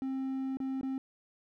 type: tone with dropouts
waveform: triangle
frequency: 265.5 Hz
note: C4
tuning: 25 cents sharp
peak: -30 dBFS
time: 0.02-0.98 s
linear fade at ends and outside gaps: 1 ms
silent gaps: 0.571-0.602 / 0.812-0.831 s
effects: none